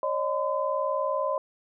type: tone cluster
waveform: sine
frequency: 550 / 610 / 1019 Hz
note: C#5 / D#5 / C6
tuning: -14 / -34 / -46 cents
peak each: -29 dBFS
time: 0.03-1.38 s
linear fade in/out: 2 ms
effects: none